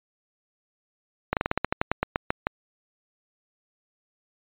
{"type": "slowing click train", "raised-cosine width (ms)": 0.5, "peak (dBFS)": -7, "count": 14, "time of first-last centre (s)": [1.33, 2.469], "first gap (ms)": 38, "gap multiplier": 1.13, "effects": ["resampled to 8000 Hz"]}